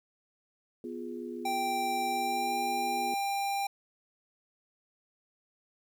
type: chord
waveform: sine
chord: F diminished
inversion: second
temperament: equal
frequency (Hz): 246.9 / 349.2 / 415.3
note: Cb4 / F4 / Ab4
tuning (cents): 0 / 0 / 0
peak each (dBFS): -40 / -40 / -42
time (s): 0.84-3.14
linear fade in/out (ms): 2
type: tone with pitch glide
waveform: square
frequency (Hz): 784 to 794.9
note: G5 to G5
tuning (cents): 0 to +24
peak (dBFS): -30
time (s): 1.45-3.67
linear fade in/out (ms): 5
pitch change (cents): +24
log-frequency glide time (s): 2.09-2.56
effects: 11-bit